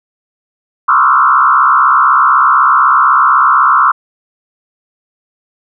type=tone with frequency modulation; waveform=sine; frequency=1214 Hz; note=D#6; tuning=43 cents flat; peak=-5 dBFS; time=0.88-3.92 s; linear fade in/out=10 ms; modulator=68 Hz; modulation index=2.8; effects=none